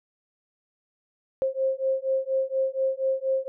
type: beating tone pair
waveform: sine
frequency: 529 / 533.2 Hz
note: C5 / C5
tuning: +19 / +33 cents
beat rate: 4.2 Hz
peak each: -26 dBFS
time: 1.42-3.48 s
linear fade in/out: 0 ms
effects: none